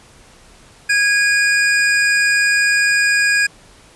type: tone pair together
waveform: square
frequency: 1646.8 / 2449 Hz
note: G#6 / D#7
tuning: -15 / -28 cents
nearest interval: perfect fifth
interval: 687 cents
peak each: -14 / -19 dBFS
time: 0.89-3.47 s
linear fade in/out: 10 ms
effects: pink hiss -46 dBFS RMS until 3.95 s + resampled to 24000 Hz